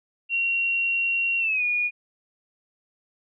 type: tone with pitch glide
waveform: sine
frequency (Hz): 2745 to 2446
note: F7 to D#7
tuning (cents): -31 to -30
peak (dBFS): -21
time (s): 0.29-1.91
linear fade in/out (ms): 50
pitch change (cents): -199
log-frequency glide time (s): 1.39-1.64
effects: none